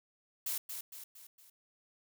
blue noise with echo, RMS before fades -36 dBFS, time 0.46-0.58 s, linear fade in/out 5 ms, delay 230 ms, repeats 4, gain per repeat -6 dB, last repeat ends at 1.5 s, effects none

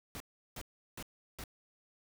pink noise bursts, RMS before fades -44 dBFS, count 4, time 0.15-1.438 s, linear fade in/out 0 ms, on 52 ms, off 360 ms, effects none

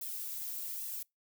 violet noise with flanger, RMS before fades -40 dBFS, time 0.01-1.03 s, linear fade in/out 5 ms, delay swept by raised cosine 1.3 to 3.6 ms, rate 1.2 Hz, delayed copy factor -0.7, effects noise-tail reverb RT60 0.2 s tail -26 dB re dry

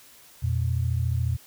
sine tone pair together, 85.91 / 120 Hz, F2 / B2, -28 / -49 cents, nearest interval tritone, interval 579 cents, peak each -25 dBFS, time 0.42-1.37 s, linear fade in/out 20 ms, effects white hiss -52 dBFS RMS until 1.46 s

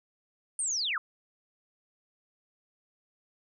sine linear sweep, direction down, 9130 to 1121 Hz, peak -28 dBFS, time 0.59-0.98 s, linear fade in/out 2 ms, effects none

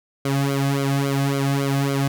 sawtooth tone with flanger, 138.59 Hz, C#3, in tune, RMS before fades -21 dBFS, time 0.25-2.08 s, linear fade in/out 5 ms, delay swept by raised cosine 1.1 to 2.2 ms, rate 3.6 Hz, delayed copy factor -1, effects none

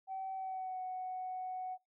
sine tone with pitch glide, 765 to 741.9 Hz, G5 to F#5, -42 to +4 cents, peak -37 dBFS, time 0.07-1.78 s, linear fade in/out 50 ms, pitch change -54 cents, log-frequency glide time 0.35-0.8 s, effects noise-tail reverb RT60 0.2 s tail -23 dB re dry + tanh soft clip ceiling -33 dBFS

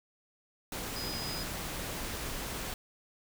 sine tone in noise, 4978 Hz, D#8, in tune, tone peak -39 dBFS, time 0.96-1.43 s, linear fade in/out 2 ms, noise pink, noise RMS -38 dBFS, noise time 0.72-2.74 s, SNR -4 dB, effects none

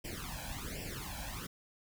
pink noise with flanger, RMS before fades -42 dBFS, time 0.04-1.47 s, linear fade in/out 10 ms, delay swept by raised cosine 0.38 to 1.26 ms, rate 1.3 Hz, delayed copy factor +1, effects none

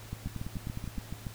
two click trains, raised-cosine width 5 ms, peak -24 / -24 dBFS, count 9 / 8, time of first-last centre 0.13-1.268 / 0.26-0.979 s, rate 7.03 / 9.73 Hz, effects added 109 Hz sine -47 dBFS peak until 1.34 s + pink hiss -50 dBFS RMS until 1.34 s

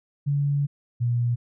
sine tone pair in turn, 142.7 / 120 Hz, D3 / B2, -49 / -49 cents, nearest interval minor third, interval 300 cents, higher first, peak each -20 dBFS, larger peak neither, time 0.26-0.67 / 1-1.36 s, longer first, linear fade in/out 20 ms, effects none

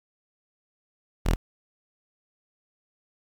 sawtooth tone, 41.2 Hz, E1, in tune, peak -16 dBFS, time 1.25-1.36 s, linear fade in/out 20 ms, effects 9-bit

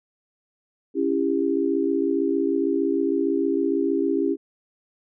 sine chord, C# diminished, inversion none, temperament just, 277.2 / 332.6 / 399.1 Hz, C#4 / E4 / G4, 0 / +16 / +31 cents, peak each -24 dBFS, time 0.94-4.37 s, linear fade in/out 50 ms, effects none

